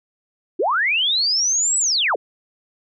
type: linear two-way sweep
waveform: sine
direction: up then down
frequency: 296.9 to 7960 to 296.9 Hz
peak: -16 dBFS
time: 0.59-2.16 s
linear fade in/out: 10 ms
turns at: 1.78 s
effects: none